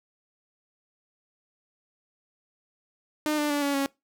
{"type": "tone with pitch steps", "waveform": "sawtooth", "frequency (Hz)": [303.5, 296.4, 289.5, 282.7, 276.1], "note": ["D#4", "D4", "D4", "C#4", "C#4"], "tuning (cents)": [-43, 16, -25, 34, -7], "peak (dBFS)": -20, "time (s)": [3.26, 3.86], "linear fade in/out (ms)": 0, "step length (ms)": 120, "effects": ["noise-tail reverb RT60 0.2 s tail -22 dB re dry"]}